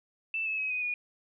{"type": "tone with pitch steps", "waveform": "sine", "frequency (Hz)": [2650, 2598, 2548, 2498, 2450], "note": ["E7", "E7", "D#7", "D#7", "D#7"], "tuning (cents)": [9, -26, 41, 6, -27], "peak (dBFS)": -29, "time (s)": [0.34, 0.94], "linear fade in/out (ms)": 2, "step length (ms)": 120, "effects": []}